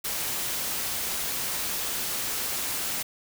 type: noise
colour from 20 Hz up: white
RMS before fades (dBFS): -30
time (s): 0.04-3.03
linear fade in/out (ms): 10
effects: none